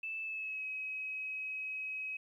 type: tone with pitch glide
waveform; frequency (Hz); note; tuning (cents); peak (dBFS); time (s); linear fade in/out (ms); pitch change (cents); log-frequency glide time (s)
sine; 2634 to 2546; E7 to D#7; -2 to +39; -37; 0.03-2.17; 5; -59; 0.21-0.65
effects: 12-bit